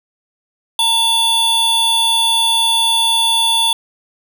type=tone pair together; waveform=square; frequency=914 / 3464 Hz; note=A#5 / A7; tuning=-34 / -28 cents; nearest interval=octave + major seventh; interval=2306 cents; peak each=-20 / -13 dBFS; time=0.79-3.73 s; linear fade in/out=2 ms; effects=8-bit